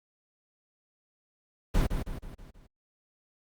brown noise with echo, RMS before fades -24 dBFS, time 1.74-1.87 s, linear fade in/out 10 ms, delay 160 ms, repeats 5, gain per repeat -6 dB, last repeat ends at 2.67 s, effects Opus 48 kbps

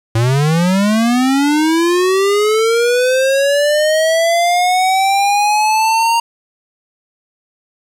square linear sweep, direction up, 110 to 932.3 Hz, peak -11 dBFS, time 0.15-6.2 s, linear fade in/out 5 ms, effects low-pass 11000 Hz 12 dB/octave + 7-bit

